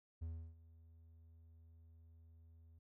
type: tone with ADSR envelope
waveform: triangle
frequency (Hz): 81.7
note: E2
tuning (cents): -15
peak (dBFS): -39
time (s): 0.21-2.79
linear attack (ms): 15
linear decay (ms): 320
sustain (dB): -19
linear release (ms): 8
effects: none